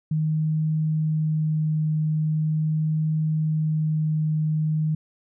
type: tone with vibrato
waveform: sine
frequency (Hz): 155.56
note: D#3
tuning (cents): 0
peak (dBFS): -20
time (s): 0.11-4.95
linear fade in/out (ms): 5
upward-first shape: triangle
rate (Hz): 0.41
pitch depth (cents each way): 8
effects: none